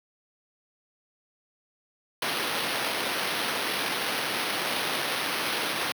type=noise with sample-and-hold; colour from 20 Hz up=white; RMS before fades=-29 dBFS; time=2.22-5.92 s; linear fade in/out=2 ms; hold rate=7350 Hz; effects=high-pass 200 Hz 12 dB/octave